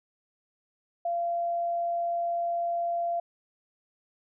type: tone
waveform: sine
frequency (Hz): 687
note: F5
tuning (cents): -29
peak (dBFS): -26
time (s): 1.05-3.2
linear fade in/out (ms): 5
effects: none